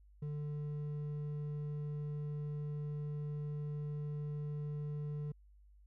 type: tone with hard clipping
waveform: sine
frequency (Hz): 147.8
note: D3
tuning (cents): +11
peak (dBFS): -39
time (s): 0.22-5.32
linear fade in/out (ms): 5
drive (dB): 5
effects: added 50 Hz sine -59 dBFS peak until 5.86 s